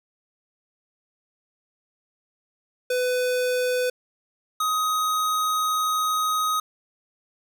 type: tone pair in turn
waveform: square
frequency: 500 / 1256.7 Hz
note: B4 / D#6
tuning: +21 / +17 cents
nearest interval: octave + major third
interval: 1596 cents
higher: second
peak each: -22 / -22 dBFS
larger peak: neither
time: 2.9-3.9 / 4.6-6.6 s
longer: second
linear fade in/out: 5 ms
effects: none